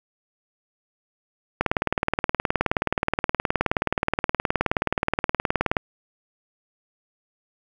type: click train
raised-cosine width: 0.5 ms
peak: -5 dBFS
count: 80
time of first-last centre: 1.61-5.768 s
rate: 19 Hz
effects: 7-bit